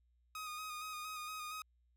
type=tone with vibrato; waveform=sawtooth; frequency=1244.5 Hz; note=D#6; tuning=in tune; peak=-39 dBFS; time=0.35-1.62 s; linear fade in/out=2 ms; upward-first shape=square; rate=4.3 Hz; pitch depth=24 cents each way; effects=added 60 Hz sine -70 dBFS peak until 1.96 s

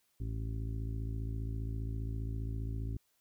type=harmonic tone; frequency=55 Hz; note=A1; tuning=in tune; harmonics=1 / 2 / 3 / 4 / 5 / 6 / 7; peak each=-37 / -38 / -52 / -53 / -48 / -59 / -55 dBFS; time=0.2-2.97 s; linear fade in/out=5 ms; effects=white hiss -75 dBFS RMS until 3.2 s

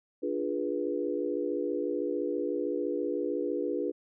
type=chord; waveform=sine; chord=D diminished seventh; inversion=none; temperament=equal with one note detuned; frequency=293.7 / 349.2 / 415.3 / 489.3 Hz; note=D4 / F4 / Ab4 / Cb5; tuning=0 / 0 / 0 / -16 cents; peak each=-34 dBFS; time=0.22-3.92 s; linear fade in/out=20 ms; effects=none

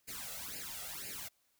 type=noise with flanger; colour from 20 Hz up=white; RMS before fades=-44 dBFS; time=0.07-1.29 s; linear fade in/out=20 ms; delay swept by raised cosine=0.42 to 1.52 ms; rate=2 Hz; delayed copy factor=+0.95; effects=white hiss -75 dBFS RMS until 1.59 s

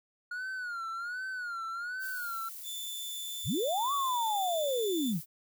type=tone with vibrato; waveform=triangle; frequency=1432 Hz; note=F6; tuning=43 cents sharp; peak=-33 dBFS; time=0.31-2.49 s; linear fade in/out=5 ms; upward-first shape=sine; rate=1.3 Hz; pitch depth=120 cents each way
type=noise; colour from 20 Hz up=violet; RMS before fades=-44 dBFS; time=1.99-5.26 s; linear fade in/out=50 ms
type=tone; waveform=sawtooth; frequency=3520 Hz; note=A7; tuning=in tune; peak=-35 dBFS; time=2.63-5.14 s; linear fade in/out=50 ms
type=linear two-way sweep; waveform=sine; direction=up then down; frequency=52 to 1154 to 138.4 Hz; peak=-28 dBFS; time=3.44-5.21 s; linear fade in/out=50 ms; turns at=3.93 s
effects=none

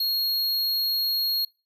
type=tone; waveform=square; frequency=4287 Hz; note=C8; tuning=41 cents sharp; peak=-23 dBFS; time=0-1.45 s; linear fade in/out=5 ms; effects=noise-tail reverb RT60 0.3 s tail -24 dB re dry

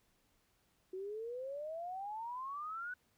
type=exponential sweep; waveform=sine; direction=up; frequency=367.5 to 1504 Hz; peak=-40 dBFS; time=0.93-2.94 s; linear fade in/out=5 ms; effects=pink hiss -75 dBFS RMS until 3.17 s

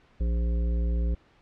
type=harmonic tone; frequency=58 Hz; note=A#1; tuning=8 cents flat; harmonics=1 / 3 / 5 / 7 / 9; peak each=-23 / -36 / -43 / -44 / -45 dBFS; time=0.2-1.15 s; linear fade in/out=10 ms; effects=pink hiss -60 dBFS RMS until 1.41 s + low-pass 3000 Hz 12 dB/octave

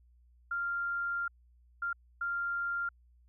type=tone bursts at uneven times; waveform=sine; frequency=1393 Hz; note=F6; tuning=5 cents flat; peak=-31 dBFS; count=3; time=0.51-1.28 / 1.82-1.93 / 2.21-2.89 s; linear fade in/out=5 ms; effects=added 60 Hz sine -60 dBFS peak until 3.28 s

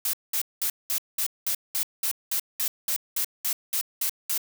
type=noise bursts; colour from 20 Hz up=blue; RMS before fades=-26 dBFS; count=16; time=0.05-4.378 s; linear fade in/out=2 ms; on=83 ms; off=200 ms; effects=none

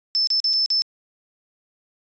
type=tone with dropouts; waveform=sine; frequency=5274 Hz; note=E8; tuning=in tune; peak=-17 dBFS; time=0.15-0.82 s; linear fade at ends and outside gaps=0 ms; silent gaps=0.271-0.303 / 0.401-0.443 / 0.532-0.536 / 0.66-0.703 s; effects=resampled to 16000 Hz

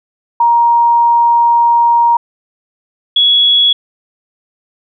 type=tone pair in turn; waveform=sine; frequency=940 / 3362 Hz; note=A#5 / G#7; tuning=+14 / +20 cents; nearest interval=octave + minor seventh; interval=2206 cents; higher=second; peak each=-6 dBFS; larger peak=neither; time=0.4-2.17 / 3.16-3.73 s; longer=first; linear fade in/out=5 ms; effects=none

